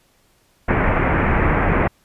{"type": "low-pass noise", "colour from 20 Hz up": "pink", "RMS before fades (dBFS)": -17, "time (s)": [0.68, 1.88], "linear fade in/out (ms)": 10, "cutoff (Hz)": 2300, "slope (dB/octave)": 48, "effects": ["pink hiss -59 dBFS RMS until 2.04 s", "resampled to 32000 Hz"]}